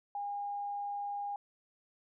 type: tone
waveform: sine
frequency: 812 Hz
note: G#5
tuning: 39 cents flat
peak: -35 dBFS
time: 0.15-1.36 s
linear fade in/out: 2 ms
effects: none